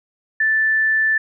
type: tone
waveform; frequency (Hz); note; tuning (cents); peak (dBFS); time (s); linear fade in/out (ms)
sine; 1760; A6; 0; -14; 0.4-1.18; 5
effects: none